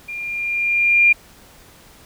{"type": "tone with level ramp", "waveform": "sine", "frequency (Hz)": 2400, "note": "D7", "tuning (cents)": 37, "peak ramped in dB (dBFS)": [-27, -8], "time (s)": [0.08, 1.13], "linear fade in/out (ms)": 10, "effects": ["pink hiss -47 dBFS RMS until 2.05 s"]}